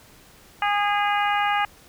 harmonic tone, 410 Hz, G#4, 22 cents flat, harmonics 2 / 3 / 4 / 5 / 6 / 7, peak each -22 / -26 / -28 / -30 / -32 / -33 dBFS, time 0.62-1.65 s, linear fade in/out 2 ms, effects pink hiss -51 dBFS RMS until 1.88 s

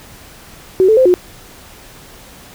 sine tone with pitch steps, 375.4 / 438.3 / 518 / 359.9 Hz, F#4 / A4 / C5 / F#4, +25 / -7 / -17 / -48 cents, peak -6 dBFS, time 0.8-1.14 s, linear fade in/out 0 ms, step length 85 ms, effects pink hiss -39 dBFS RMS until 2.54 s

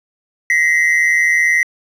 triangle ring-modulated tone, 1975.5 Hz, B6, in tune, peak -6 dBFS, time 0.5-1.63 s, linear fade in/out 0 ms, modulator 80.1 Hz, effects resampled to 32000 Hz + 8-bit

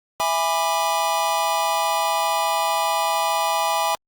square chord, E dominant seventh, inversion none, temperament just, 659.3 / 824.1 / 988.9 / 1186.7 Hz, E5 / G#5 / B5 / D6, 0 / -14 / +2 / +18 cents, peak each -27 / -24 / -25 / -28 dBFS, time 0.2-3.95 s, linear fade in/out 0 ms, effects Opus 48 kbps

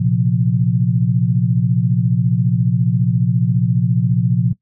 sine chord, Bb suspended second, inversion none, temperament just, 116.54 / 131.11 / 174.81 Hz, Bb2 / C3 / F3, 0 / +4 / +2 cents, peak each -17 dBFS, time 0-4.53 s, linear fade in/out 10 ms, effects noise-tail reverb RT60 0.1 s tail -19 dB re dry

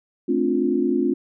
sine chord, D minor seventh, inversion second, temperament just, 220.2 / 264.3 / 293.7 / 352.4 Hz, A3 / C4 / D4 / F4, +2 / +18 / 0 / +16 cents, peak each -26 / -22 / -25 / -22 dBFS, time 0.28-1.14 s, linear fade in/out 10 ms, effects none

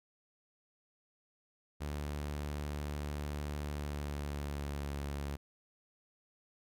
sawtooth tone with pitch glide, 73.42 to 71.12 Hz, D2 to C#2, 0 to +45 cents, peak -33 dBFS, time 1.8-5.37 s, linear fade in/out 20 ms, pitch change -55 cents, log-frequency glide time 3.67-4.97 s, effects none

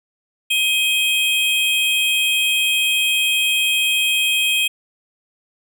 square tone pair together, 2521 / 3225 Hz, D#7 / G7, +22 / +48 cents, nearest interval major third, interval 426 cents, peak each -19 dBFS, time 0.5-4.68 s, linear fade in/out 10 ms, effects none

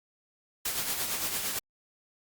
white noise with tremolo, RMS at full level -30 dBFS, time 0.65-1.59 s, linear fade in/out 5 ms, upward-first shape sine, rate 8.8 Hz, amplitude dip 45%, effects Opus 48 kbps

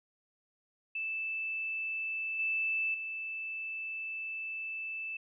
sine tone with level steps, 2637 Hz, E7, in tune, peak -33 / -29 / -36 dBFS, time 0.95-5.17 s, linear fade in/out 5 ms, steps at 2.39 / 2.94 s, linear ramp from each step 5 ms, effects none

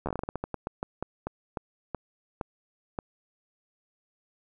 slowing click train, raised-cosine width 1 ms, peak -17 dBFS, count 20, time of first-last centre 0.06-2.988 s, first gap 12 ms, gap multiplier 1.24, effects none

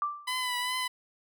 sine tone with exponential decay, 1174.7 Hz, D6, in tune, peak -24 dBFS, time 0.02-0.38 s, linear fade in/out 1 ms, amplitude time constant 78 ms
15% pulse tone with vibrato, 1000 Hz, B5, 21 cents sharp, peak -23 dBFS, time 0.27-0.88 s, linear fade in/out 10 ms, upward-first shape triangle, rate 2.5 Hz, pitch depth 38 cents each way
effects none

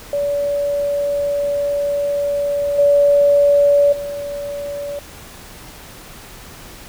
sine tone with level steps, 573 Hz, D5, 43 cents flat, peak -16 / -9 / -23 dBFS, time 0.13-4.99 s, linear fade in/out 2 ms, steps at 2.78 / 3.92 s, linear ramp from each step 10 ms, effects pink hiss -38 dBFS RMS until 6.88 s

